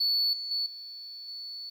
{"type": "tone with level steps", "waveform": "sine", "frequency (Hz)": 4444, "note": "C#8", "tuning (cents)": 4, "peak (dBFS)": [-21, -33, -26, -40, -37], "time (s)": [0, 1.7], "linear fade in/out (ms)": 10, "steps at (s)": [0.33, 0.51, 0.66, 1.28], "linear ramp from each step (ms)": 2, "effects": ["tanh soft clip ceiling -22 dBFS", "10-bit"]}